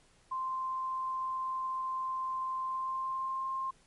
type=tone with pitch glide; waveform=sine; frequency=1044 to 1059.2 Hz; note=C6 to C6; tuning=-4 to +21 cents; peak=-32 dBFS; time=0.31-3.71 s; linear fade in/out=10 ms; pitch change=+25 cents; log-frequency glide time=2.62-3.48 s; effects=pink hiss -65 dBFS RMS until 3.86 s + MP3 48 kbps